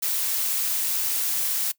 blue noise, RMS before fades -25 dBFS, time 0.02-1.72 s, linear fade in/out 10 ms, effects noise-tail reverb RT60 0.1 s tail -21 dB re dry

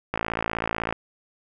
click train, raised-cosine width 0.5 ms, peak -10 dBFS, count 45, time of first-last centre 0.14-0.926 s, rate 56 Hz, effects none

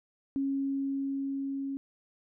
sine tone with level ramp, 274.1 Hz, C#4, 19 cents flat, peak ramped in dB -27 to -32 dBFS, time 0.36-1.77 s, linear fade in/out 0 ms, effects none

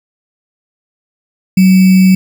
sine tone with sample-and-hold, 187.4 Hz, F#3, 22 cents sharp, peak -3 dBFS, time 1.57-2.15 s, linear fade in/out 5 ms, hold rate 2450 Hz, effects none

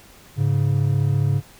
triangle tone pair together, 104.3 / 139.22 Hz, G#2 / C#3, +8 / +8 cents, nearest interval perfect fourth, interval 500 cents, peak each -18 / -17 dBFS, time 0.36-1.42 s, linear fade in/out 50 ms, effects pink hiss -48 dBFS RMS until 1.59 s

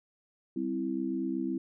sine chord, C major, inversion second, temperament equal, 196 / 261.6 / 329.6 Hz, G3 / C4 / E4, 0 / 0 / 0 cents, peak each -37 / -33 / -33 dBFS, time 0.56-1.58 s, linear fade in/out 5 ms, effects none

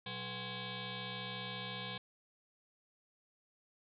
sine tone with frequency modulation, 1661.2 Hz, G#6, in tune, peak -40 dBFS, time 0.06-1.98 s, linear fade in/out 5 ms, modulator 308 Hz, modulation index 7.1, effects none

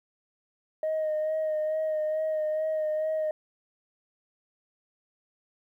sine tone with vibrato, 622.3 Hz, D#5, in tune, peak -24 dBFS, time 0.83-3.31 s, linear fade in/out 2 ms, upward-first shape sine, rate 2.3 Hz, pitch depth 23 cents each way, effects tanh soft clip ceiling -23 dBFS + 11-bit

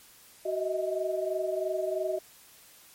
sine tone cluster, 374.9 / 623 / 646 Hz, F#4 / D#5 / E5, +23 / +2 / -35 cents, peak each -32 / -31 / -33 dBFS, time 0.45-2.19 s, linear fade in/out 10 ms, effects white hiss -55 dBFS RMS until 2.94 s + MP3 64 kbps

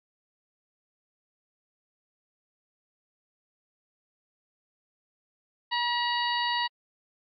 harmonic tone with a mistuned harmonic, 960 Hz, B5, 49 cents flat, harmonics 1 / 2 / 3 / 4 / 5, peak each -28 / -31 / -33 / -34 / -35 dBFS, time 5.71-6.68 s, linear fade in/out 20 ms, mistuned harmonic 5, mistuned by -92 cents, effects MP3 48 kbps

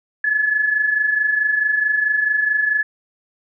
sine tone pair together, 1690.4 / 1715 Hz, G#6 / A6, +30 / -45 cents, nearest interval unison, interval 25 cents, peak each -23 / -16 dBFS, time 0.24-2.83 s, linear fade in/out 5 ms, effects none

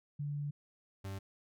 sine / 40% pulse tone pair in turn, 145.2 / 97.34 Hz, D3 / G2, -19 / -12 cents, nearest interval perfect fifth, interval 693 cents, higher first, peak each -35 / -39 dBFS, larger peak first, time 0.19-0.51 / 1.04-1.19 s, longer first, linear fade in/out 10 ms, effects none

